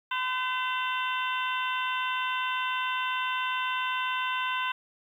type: harmonic tone with a mistuned harmonic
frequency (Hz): 509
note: C5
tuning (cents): -48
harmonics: 2 / 3 / 4 / 5 / 6 / 7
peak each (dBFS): -30 / -33 / -39 / -35 / -39 / -40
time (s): 0.11-4.72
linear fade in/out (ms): 5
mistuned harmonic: 5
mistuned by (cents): +100
effects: 10-bit